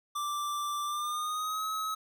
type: tone with pitch glide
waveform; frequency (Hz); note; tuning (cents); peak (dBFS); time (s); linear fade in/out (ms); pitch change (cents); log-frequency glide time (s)
square; 1174.7 to 1281; D6 to E6; 0 to -50; -32; 0.15-1.95; 10; +150; 0.84-1.64
effects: none